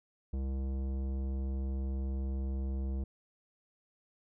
sine tone with tanh clipping, 66.7 Hz, C2, 34 cents sharp, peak -34 dBFS, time 0.33-3.04 s, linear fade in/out 5 ms, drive 15 dB, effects none

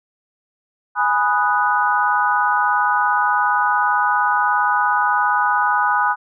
sine chord, G# minor seventh, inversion none, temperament equal, 830.6 / 987.8 / 1244.5 / 1480 Hz, G#5 / B5 / D#6 / F#6, 0 / 0 / 0 / 0 cents, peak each -20 dBFS, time 0.95-6.16 s, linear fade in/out 50 ms, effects none

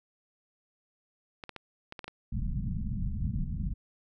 clicks, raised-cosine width 0.3 ms, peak -24 dBFS, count 7, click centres 1.438 / 1.493 / 1.563 / 1.924 / 1.992 / 2.043 / 2.08 s
pink low-pass noise, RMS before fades -32 dBFS, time 2.32-3.74 s, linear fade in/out 10 ms, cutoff 220 Hz, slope 48 dB/octave
effects none

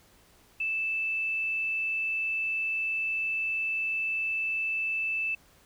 sine tone, 2637 Hz, E7, in tune, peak -27 dBFS, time 0.6-5.35 s, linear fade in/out 5 ms, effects pink hiss -60 dBFS RMS until 5.65 s

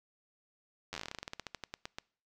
slowing click train, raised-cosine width 0.2 ms, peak -22 dBFS, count 23, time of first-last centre 0.93-1.985 s, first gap 10 ms, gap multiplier 1.13, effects noise-tail reverb RT60 0.5 s tail -25 dB re dry

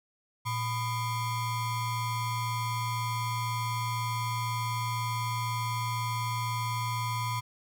square ring-modulated tone, 557 Hz, C#5, 8 cents sharp, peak -27 dBFS, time 0.45-7.41 s, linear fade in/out 20 ms, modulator 441 Hz, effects none

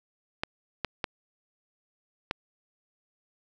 clicks, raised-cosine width 0.3 ms, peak -12 dBFS, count 4, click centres 0.435 / 0.847 / 1.042 / 2.311 s, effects none

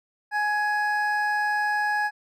triangle tone pair together, 837 / 1672.2 Hz, G#5 / G#6, +13 / +11 cents, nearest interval octave, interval 1198 cents, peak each -23 dBFS, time 0.31-2.11 s, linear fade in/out 50 ms, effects none

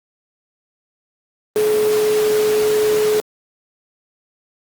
sine tone in noise, 426.4 Hz, G#4, 46 cents sharp, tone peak -13 dBFS, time 1.56-3.2 s, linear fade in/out 0 ms, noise pink, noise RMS -25 dBFS, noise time 1.56-3.2 s, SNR +9 dB, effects high-pass 200 Hz 12 dB/octave + Opus 32 kbps

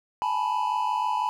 triangle tone cluster, 837 / 883 / 987 Hz, G#5 / A5 / B5, +13 / +6 / -1 cents, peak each -29 / -27 / -24 dBFS, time 0.22-1.29 s, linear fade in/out 0 ms, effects none

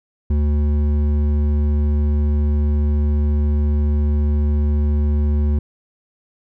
sine tone with hard clipping, 73.8 Hz, D2, 9 cents sharp, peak -16 dBFS, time 0.3-5.59 s, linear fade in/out 5 ms, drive 9 dB, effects none

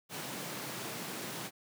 pink high-pass noise, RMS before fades -41 dBFS, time 0.09-1.51 s, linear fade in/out 50 ms, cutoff 120 Hz, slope 48 dB/octave, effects none

